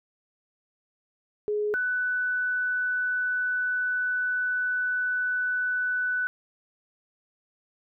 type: tone pair in turn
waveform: sine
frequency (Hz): 418.9 / 1492.8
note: G#4 / F#6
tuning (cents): +15 / +15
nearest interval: octave + minor seventh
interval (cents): 2200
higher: second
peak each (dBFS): -24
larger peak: neither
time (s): 1.48-1.74 / 1.74-6.27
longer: second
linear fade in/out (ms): 0
effects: none